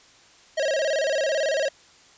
square tone with vibrato, 587.3 Hz, D5, in tune, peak -22 dBFS, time 0.57-1.69 s, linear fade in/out 10 ms, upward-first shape square, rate 18 Hz, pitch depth 130 cents each way, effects white hiss -53 dBFS RMS until 2.17 s + resampled to 16000 Hz

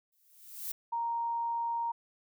violet noise with exponential growth, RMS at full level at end -35 dBFS, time 0.12-0.72 s, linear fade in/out 5 ms, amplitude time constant 130 ms
sine tone, 932.3 Hz, A#5, in tune, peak -30 dBFS, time 0.92-1.92 s, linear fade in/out 10 ms
effects none

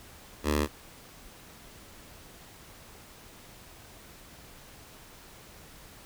10% pulse tone with notch filter, 74.3 Hz, D2, 21 cents sharp, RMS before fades -27 dBFS, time 0.43-0.68 s, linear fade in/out 50 ms, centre 150 Hz, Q 1.3, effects pink hiss -51 dBFS RMS until 6.05 s

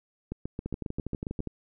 two click trains, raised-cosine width 3 ms, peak -20 / -20 dBFS, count 9 / 11, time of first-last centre 0.32-1.404 / 0.66-1.473 s, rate 7.38 / 12.3 Hz, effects none

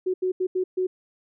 sine tone bursts at uneven times, 370 Hz, F#4, in tune, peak -21 dBFS, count 5, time 0.06-0.14 / 0.22-0.32 / 0.4-0.47 / 0.55-0.64 / 0.77-0.87 s, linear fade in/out 10 ms, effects none

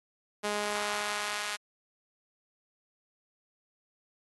sawtooth tone with high-pass filter sweep, 207.7 Hz, G#3, in tune, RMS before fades -34 dBFS, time 0.43-1.57 s, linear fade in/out 20 ms, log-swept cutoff 430 to 1500 Hz, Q 0.75, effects AAC 32 kbps

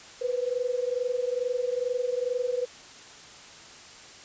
sine tone pair together, 486.7 / 509 Hz, B4 / C5, -25 / -48 cents, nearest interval minor second, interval 77 cents, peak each -28 / -29 dBFS, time 0.21-2.66 s, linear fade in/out 10 ms, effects white hiss -47 dBFS RMS until 4.24 s + resampled to 16000 Hz

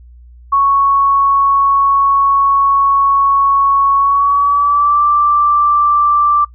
sine tone with pitch glide, 1108.7 to 1174.6 Hz, C#6 to D6, 0 to 0 cents, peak -8 dBFS, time 0.52-6.45 s, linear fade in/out 10 ms, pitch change +100 cents, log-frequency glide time 3.97-5.03 s, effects noise-tail reverb RT60 0.1 s tail -19 dB re dry + added 60 Hz sine -36 dBFS peak until 6.54 s

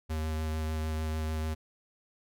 square tone with vibrato, 78.5 Hz, D#2, 16 cents sharp, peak -31 dBFS, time 0.09-1.55 s, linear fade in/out 20 ms, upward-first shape sine, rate 6.7 Hz, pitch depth 12 cents each way, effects none

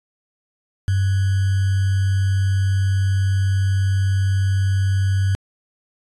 sine tone with sample-and-hold, 96.8 Hz, G2, 21 cents flat, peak -15 dBFS, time 0.88-5.35 s, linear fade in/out 0 ms, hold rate 1575 Hz, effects resampled to 24000 Hz

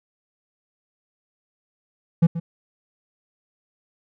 triangle tone with echo, 167 Hz, E3, 23 cents sharp, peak -9 dBFS, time 2.22-2.27 s, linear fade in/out 10 ms, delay 130 ms, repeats 1, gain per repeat -13 dB, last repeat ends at 2.4 s, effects none

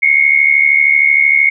sine tone pair together, 2144 / 2217 Hz, C7 / C#7, +42 / 0 cents, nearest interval minor second, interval 58 cents, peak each -10 dBFS, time 0.02-1.5 s, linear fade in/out 10 ms, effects none

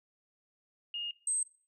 sine tone pair in turn, 2845 / 8264 Hz, F7 / C9, +31 / -22 cents, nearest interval octave + tritone, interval 1847 cents, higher second, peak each -35 / -29 dBFS, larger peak second, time 0.94-1.11 / 1.27-1.43 s, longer first, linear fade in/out 2 ms, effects noise-tail reverb RT60 0.4 s tail -17 dB re dry

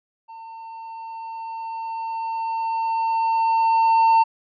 triangle tone with level ramp, 904 Hz, A5, 47 cents sharp, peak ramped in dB -35 to -10 dBFS, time 0.28-4.24 s, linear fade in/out 20 ms, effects resampled to 11025 Hz

